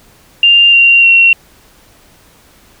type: tone with pitch steps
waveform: sine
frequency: 2794 / 2764 / 2733 Hz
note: F7 / F7 / F7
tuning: 0 / -19 / -38 cents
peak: -3 dBFS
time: 0.43-1.33 s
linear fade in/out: 2 ms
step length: 300 ms
effects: pink hiss -45 dBFS RMS until 2.8 s